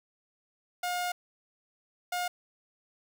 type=tone bursts at uneven times; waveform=sawtooth; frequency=714 Hz; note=F5; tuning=38 cents sharp; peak=-26 dBFS; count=2; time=0.83-1.12 / 2.12-2.28 s; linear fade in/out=5 ms; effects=none